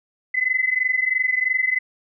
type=tone pair together; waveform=sine; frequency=2014 / 2037 Hz; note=B6 / C7; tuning=+33 / -47 cents; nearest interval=unison; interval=20 cents; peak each=-21 dBFS; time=0.34-1.79 s; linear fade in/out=10 ms; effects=none